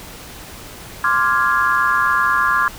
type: chord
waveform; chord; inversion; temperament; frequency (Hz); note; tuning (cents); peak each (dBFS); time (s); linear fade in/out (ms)
sine; D half-diminished seventh; third; equal; 1046.5 / 1174.7 / 1396.9 / 1661.2; C6 / D6 / F6 / Ab6; 0 / 0 / 0 / 0; -19; 1.04-2.68; 2
effects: pink hiss -36 dBFS RMS until 2.78 s